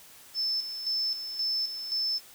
sine tone with tremolo, 5270 Hz, E8, 1 cent flat, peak -26 dBFS, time 0.34-2.21 s, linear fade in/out 50 ms, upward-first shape square, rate 1.9 Hz, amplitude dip 60%, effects white hiss -52 dBFS RMS until 2.34 s

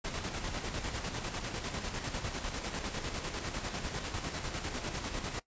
pink noise with tremolo, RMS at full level -36 dBFS, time 0.04-5.4 s, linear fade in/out 10 ms, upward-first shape square, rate 10 Hz, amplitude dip 45%, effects noise-tail reverb RT60 0.1 s tail -18 dB re dry + resampled to 16000 Hz

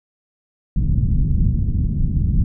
pink low-pass noise, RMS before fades -17 dBFS, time 0.76-2.44 s, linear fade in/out 5 ms, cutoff 190 Hz, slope 24 dB/octave, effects none

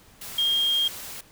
sine tone in noise, 3225 Hz, G7, 48 cents sharp, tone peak -20 dBFS, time 0.38-0.88 s, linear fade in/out 5 ms, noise white, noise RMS -38 dBFS, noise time 0.21-1.21 s, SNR +15 dB, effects pink hiss -54 dBFS RMS until 1.31 s

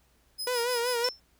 sawtooth tone with tremolo, 5060 Hz, D#8, 28 cents sharp, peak -29 dBFS, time 0.38-1.03 s, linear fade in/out 20 ms, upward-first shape sine, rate 6.2 Hz, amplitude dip 80%
sawtooth tone with vibrato, 483.7 Hz, B4, 36 cents flat, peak -23 dBFS, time 0.47-1.09 s, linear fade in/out 2 ms, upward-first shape sine, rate 5.3 Hz, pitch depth 67 cents each way
sine tone with exponential decay, 5340 Hz, E8, 22 cents sharp, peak -22 dBFS, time 1.04-1.2 s, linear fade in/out 5 ms, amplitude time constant 33 ms
effects added 60 Hz sine -67 dBFS peak until 1.39 s + pink hiss -67 dBFS RMS until 1.39 s

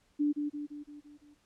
sine tone with echo, 293.7 Hz, D4, in tune, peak -25 dBFS, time 0.19-0.33 s, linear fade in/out 20 ms, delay 170 ms, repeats 6, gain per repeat -5 dB, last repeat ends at 1.35 s, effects pink hiss -70 dBFS RMS until 1.45 s + low-pass 9000 Hz 12 dB/octave

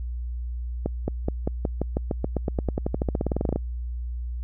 accelerating click train, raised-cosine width 2 ms, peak -11 dBFS, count 28, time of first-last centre 0.86-3.56 s, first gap 220 ms, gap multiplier 0.93, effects added 60 Hz sine -28 dBFS peak until 4.43 s

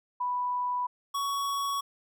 sine / square tone pair in turn, 987.8 / 1118.7 Hz, B5 / C#6, 0 / +15 cents, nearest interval major second, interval 215 cents, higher second, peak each -27 / -29 dBFS, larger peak first, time 0.2-0.87 / 1.14-1.81 s, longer neither, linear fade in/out 10 ms, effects none

